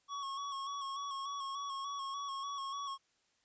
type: tone with vibrato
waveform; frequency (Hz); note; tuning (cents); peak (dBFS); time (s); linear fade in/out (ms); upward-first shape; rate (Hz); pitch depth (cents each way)
square; 1108.7; C#6; 0; -39; 0.08-2.98; 50; square; 3.4; 30
effects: white hiss -75 dBFS RMS until 3.44 s + resampled to 16000 Hz